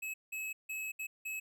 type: tone bursts at uneven times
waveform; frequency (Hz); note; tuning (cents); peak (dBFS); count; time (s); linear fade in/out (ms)
square; 2579; E7; -39; -38; 5; 0.02-0.14 / 0.32-0.53 / 0.69-0.92 / 0.99-1.07 / 1.25-1.4; 10
effects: none